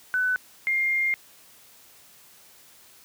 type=tone pair in turn; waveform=sine; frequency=1500 / 2117 Hz; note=F#6 / C7; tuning=+23 / +20 cents; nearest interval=tritone; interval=597 cents; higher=second; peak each=-21 / -21 dBFS; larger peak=neither; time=0.14-0.36 / 0.67-1.14 s; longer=second; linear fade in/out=0 ms; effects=white hiss -53 dBFS RMS until 3.04 s + high-pass 60 Hz 12 dB/octave